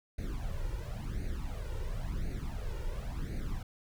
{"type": "noise with flanger", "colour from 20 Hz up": "brown", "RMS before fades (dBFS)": -36, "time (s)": [0.18, 3.63], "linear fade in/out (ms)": 5, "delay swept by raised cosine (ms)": [0.46, 2.16], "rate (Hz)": 0.95, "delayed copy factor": 0.8, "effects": []}